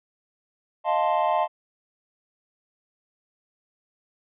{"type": "chord", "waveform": "triangle", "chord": "F dominant seventh", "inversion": "third", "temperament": "equal", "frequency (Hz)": [622.3, 698.5, 880, 1046.5], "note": ["Eb5", "F5", "A5", "C6"], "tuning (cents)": [0, 0, 0, 0], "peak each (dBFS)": [-24, -23, -23, -26], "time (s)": [0.84, 1.48], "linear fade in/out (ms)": 50, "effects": ["resampled to 8000 Hz"]}